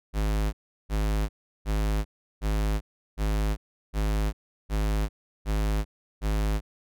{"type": "tone bursts", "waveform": "square", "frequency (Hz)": 52.4, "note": "G#1", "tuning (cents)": 16, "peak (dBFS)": -24, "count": 9, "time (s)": [0.13, 6.61], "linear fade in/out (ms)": 50, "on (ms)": 400, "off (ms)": 360, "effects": []}